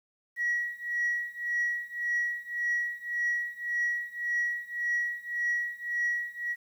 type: tone with tremolo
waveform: sine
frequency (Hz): 1917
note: A#6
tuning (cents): +48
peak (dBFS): -23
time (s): 0.36-6.56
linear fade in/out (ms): 50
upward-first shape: triangle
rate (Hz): 1.8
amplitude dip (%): 95
effects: tanh soft clip ceiling -22 dBFS + 10-bit